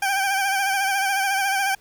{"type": "tone with vibrato", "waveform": "20% pulse", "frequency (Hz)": 784, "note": "G5", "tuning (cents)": 0, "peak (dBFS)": -15, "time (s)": [0.02, 1.75], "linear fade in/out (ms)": 5, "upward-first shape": "sine", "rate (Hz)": 14, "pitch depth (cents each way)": 46, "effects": ["pink hiss -56 dBFS RMS until 1.8 s"]}